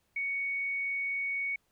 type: tone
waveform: sine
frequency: 2229 Hz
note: C#7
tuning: 9 cents sharp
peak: -30 dBFS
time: 0.16-1.56 s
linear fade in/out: 5 ms
effects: pink hiss -74 dBFS RMS until 1.71 s